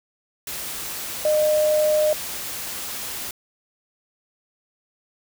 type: tone in noise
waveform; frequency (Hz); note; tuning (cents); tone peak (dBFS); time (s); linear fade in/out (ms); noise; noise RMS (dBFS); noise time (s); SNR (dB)
sine; 610; D#5; -34; -16; 1.25-2.13; 2; white; -31; 0.47-3.31; +12
effects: none